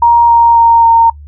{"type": "tone with pitch steps", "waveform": "sine", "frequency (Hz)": [940, 933, 926, 919.1], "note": ["A#5", "A#5", "A#5", "A#5"], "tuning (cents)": [14, 1, -12, -25], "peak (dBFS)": -3, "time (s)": [0.02, 1.1], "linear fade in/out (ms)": 5, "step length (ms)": 270, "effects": ["noise-tail reverb RT60 0.1 s tail -23 dB re dry", "added 73 Hz sine -29 dBFS peak until 1.27 s"]}